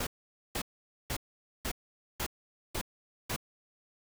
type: noise bursts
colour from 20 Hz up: pink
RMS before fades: -34 dBFS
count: 7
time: 0-3.363 s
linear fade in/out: 5 ms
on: 69 ms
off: 480 ms
effects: none